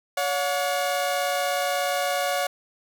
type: tone pair together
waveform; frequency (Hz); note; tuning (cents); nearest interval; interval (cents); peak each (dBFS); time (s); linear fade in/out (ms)
sawtooth; 566 / 722.4; C#5 / F#5; +36 / -42; major third; 422; -22; 0.17-2.47; 5
effects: none